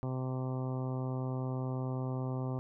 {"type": "harmonic tone", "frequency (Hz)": 129.3, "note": "C3", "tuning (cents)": -20, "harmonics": [1, 2, 3, 4, 5, 6, 7, 8, 9], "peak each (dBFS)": [-34, -40, -44, -46, -48, -50, -51, -52, -53], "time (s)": [0.03, 2.59], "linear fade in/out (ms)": 0, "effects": []}